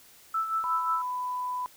sine tone with tremolo, 1318.5 Hz, E6, in tune, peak -24 dBFS, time 0.34-1.02 s, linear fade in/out 5 ms, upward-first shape sine, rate 5.6 Hz, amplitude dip 60%
sine tone, 997 Hz, B5, 16 cents sharp, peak -29 dBFS, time 0.64-1.66 s, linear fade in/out 0 ms
effects white hiss -55 dBFS RMS until 1.76 s

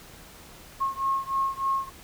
sine beating tone pair, 1081 / 1084.3 Hz, C#6 / C#6, -44 / -39 cents, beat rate 3.3 Hz, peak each -27 / -28 dBFS, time 0.8-1.9 s, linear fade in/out 20 ms, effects pink hiss -48 dBFS RMS until 2.03 s

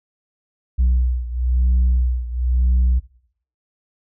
sine beating tone pair, 61.74 / 62.74 Hz, B1 / B1, 0 / +28 cents, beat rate 1 Hz, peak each -15 / -18 dBFS, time 0.78-3 s, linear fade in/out 20 ms, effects noise-tail reverb RT60 0.6 s tail -19 dB re dry + tanh soft clip ceiling -11 dBFS

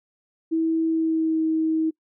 sine tone with pitch glide, 324.5 to 318.7 Hz, E4 to D#4, -27 to +42 cents, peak -19 dBFS, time 0.51-1.91 s, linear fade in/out 20 ms, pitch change -31 cents, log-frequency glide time 0.87-1.43 s, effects noise-tail reverb RT60 0.1 s tail -25 dB re dry

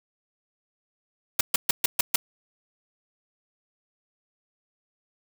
white noise bursts, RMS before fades -20 dBFS, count 6, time 1.39-2.16 s, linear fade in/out 5 ms, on 20 ms, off 130 ms, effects none

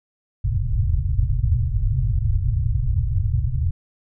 white low-pass noise, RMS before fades -20 dBFS, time 0.44-3.71 s, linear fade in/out 5 ms, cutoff 130 Hz, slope 96 dB/octave, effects none

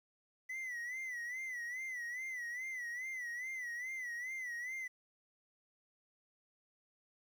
triangle tone with vibrato, 1988 Hz, B6, 11 cents sharp, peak -38 dBFS, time 0.49-4.88 s, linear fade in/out 10 ms, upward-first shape sine, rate 2.4 Hz, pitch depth 100 cents each way, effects 11-bit

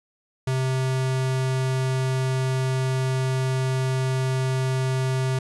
square tone, 130.8 Hz, C3, in tune, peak -22 dBFS, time 0.47-5.39 s, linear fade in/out 5 ms, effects resampled to 24000 Hz + 10-bit

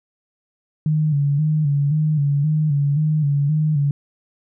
sine tone with vibrato, 148.2 Hz, D3, 16 cents sharp, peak -15 dBFS, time 0.86-3.91 s, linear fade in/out 2 ms, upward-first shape square, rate 1.9 Hz, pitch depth 67 cents each way, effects none

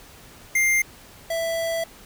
square tone pair in turn, 2100 / 661.5 Hz, C7 / E5, +6 / +6 cents, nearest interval octave + minor sixth, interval 2000 cents, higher first, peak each -18 / -24 dBFS, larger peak first, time 0.55-0.82 / 1.3-1.84 s, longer second, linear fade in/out 5 ms, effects pink hiss -47 dBFS RMS until 2.05 s

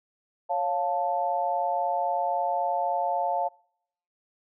sine chord, Db augmented, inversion none, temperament equal with one note detuned, 554.4 / 703.7 / 880 Hz, Db5 / F5 / A5, 0 / +13 / 0 cents, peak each -31 / -27 / -28 dBFS, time 0.49-3.49 s, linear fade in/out 20 ms, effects noise-tail reverb RT60 0.7 s tail -26 dB re dry

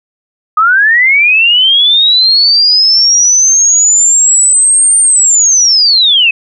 sine linear two-way sweep, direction up then down, 1227 to 8870 to 2519 Hz, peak -4 dBFS, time 0.57-6.31 s, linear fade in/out 5 ms, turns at 4.99 s, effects none

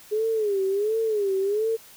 sine tone with vibrato, 415.3 Hz, G#4, in tune, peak -21 dBFS, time 0.11-1.77 s, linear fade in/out 20 ms, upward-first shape sine, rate 1.4 Hz, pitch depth 140 cents each way, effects white hiss -49 dBFS RMS until 1.96 s

